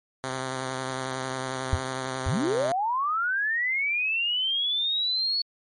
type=tone with vibrato; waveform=5% pulse; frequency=130.81 Hz; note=C3; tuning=in tune; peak=-18 dBFS; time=0.24-2.72 s; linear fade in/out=0 ms; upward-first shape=sine; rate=11 Hz; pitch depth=21 cents each way
type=tone with exponential decay; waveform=sine; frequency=88.1 Hz; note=F2; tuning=16 cents sharp; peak=-14 dBFS; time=1.73-1.81 s; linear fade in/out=0 ms; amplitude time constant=17 ms
type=linear sweep; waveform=sine; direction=up; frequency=58.3 to 4435 Hz; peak=-23 dBFS; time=2.26-5.42 s; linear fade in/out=5 ms
effects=MP3 48 kbps